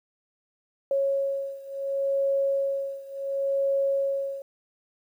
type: beating tone pair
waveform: sine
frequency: 550 / 550.7 Hz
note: C#5 / C#5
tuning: -14 / -11 cents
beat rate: 0.7 Hz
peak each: -26 / -28 dBFS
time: 0.91-4.42 s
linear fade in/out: 2 ms
effects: 10-bit